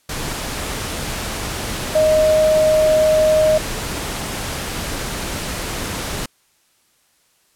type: tone in noise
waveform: sine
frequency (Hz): 622.3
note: D#5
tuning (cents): 0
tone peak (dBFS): -11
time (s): 1.95-3.58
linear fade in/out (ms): 5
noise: pink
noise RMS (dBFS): -25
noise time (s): 0.09-6.26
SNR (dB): +11
effects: white hiss -60 dBFS RMS until 7.55 s + low-pass 12000 Hz 12 dB/octave